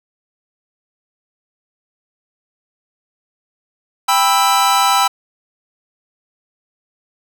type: chord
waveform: 45% pulse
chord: E minor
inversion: first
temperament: just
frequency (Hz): 791.1 / 988.9 / 1318.5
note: G5 / B5 / E6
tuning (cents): +16 / +2 / 0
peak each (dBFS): -16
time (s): 4.08-5.08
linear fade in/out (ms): 10
effects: none